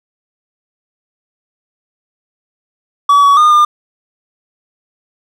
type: tone with pitch steps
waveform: triangle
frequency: 1141 / 1130 / 1219 / 1204 Hz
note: C#6 / C#6 / D#6 / D6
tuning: +50 / +33 / -36 / +43 cents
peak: -3 dBFS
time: 3.09-3.65 s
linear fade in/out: 5 ms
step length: 140 ms
effects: none